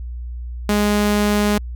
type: tone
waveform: sawtooth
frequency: 207.4 Hz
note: G#3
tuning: 2 cents flat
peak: -11 dBFS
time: 0.69-1.58 s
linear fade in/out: 2 ms
effects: added 60 Hz sine -26 dBFS peak until 1.75 s